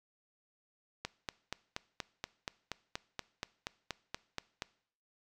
click train, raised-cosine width 0.2 ms, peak -19 dBFS, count 16, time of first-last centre 1.05-4.621 s, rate 4.2 Hz, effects noise-tail reverb RT60 0.6 s tail -21 dB re dry

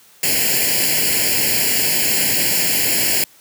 white noise with comb filter, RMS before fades -17 dBFS, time 0.23-3.24 s, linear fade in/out 2 ms, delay 0.41 ms, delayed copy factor +1, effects white hiss -49 dBFS RMS until 3.4 s + high-pass 100 Hz 12 dB/octave

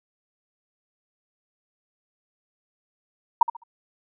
sine tone with echo, 936 Hz, A#5, 7 cents sharp, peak -10 dBFS, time 3.41-3.43 s, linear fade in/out 5 ms, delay 69 ms, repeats 3, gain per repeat -12 dB, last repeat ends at 3.637 s, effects none

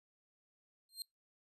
sawtooth tone with exponential growth, 4186 Hz, C8, in tune, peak -34 dBFS, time 0.89-1.02 s, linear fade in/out 1 ms, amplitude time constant 28 ms, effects noise-tail reverb RT60 0.2 s tail -26 dB re dry + resampled to 32000 Hz

